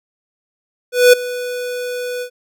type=tone with ADSR envelope; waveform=square; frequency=493.7 Hz; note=B4; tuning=1 cent flat; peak=-4 dBFS; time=0.92-2.3 s; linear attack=210 ms; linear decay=9 ms; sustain=-18 dB; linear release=83 ms; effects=none